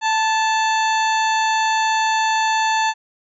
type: harmonic tone with a mistuned harmonic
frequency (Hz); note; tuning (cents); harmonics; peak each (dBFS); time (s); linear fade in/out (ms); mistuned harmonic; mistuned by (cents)
883; A5; +6; 1 / 2 / 3 / 4 / 5 / 7 / 8; -17 / -23 / -27 / -29 / -31 / -34 / -35; 0.01-2.94; 50; 2; -24
effects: none